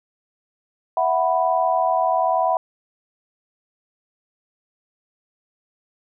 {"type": "chord", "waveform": "sine", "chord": "E suspended second", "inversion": "none", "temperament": "equal", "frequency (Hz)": [659.3, 740, 987.8], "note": ["E5", "F#5", "B5"], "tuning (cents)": [0, 0, 0], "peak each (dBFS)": [-21, -20, -22], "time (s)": [0.97, 2.57], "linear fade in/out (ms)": 2, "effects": []}